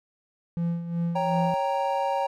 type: tone with tremolo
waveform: triangle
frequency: 170 Hz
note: F3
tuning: 46 cents flat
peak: -21 dBFS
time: 0.57-1.54 s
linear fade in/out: 0 ms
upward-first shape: sine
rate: 2.7 Hz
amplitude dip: 65%
type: chord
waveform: triangle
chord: G diminished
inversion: second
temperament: equal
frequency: 554.4 / 784 / 932.3 Hz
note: Db5 / G5 / Bb5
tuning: 0 / 0 / 0 cents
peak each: -26 dBFS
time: 1.15-2.27 s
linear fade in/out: 10 ms
effects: none